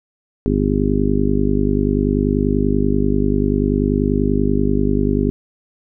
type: harmonic tone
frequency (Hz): 50.3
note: G1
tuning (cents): +45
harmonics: 1 / 2 / 3 / 4 / 5 / 6 / 7 / 8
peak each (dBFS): -21 / -25 / -23 / -23 / -19 / -25 / -25 / -22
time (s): 0.46-5.3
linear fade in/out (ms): 0
effects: none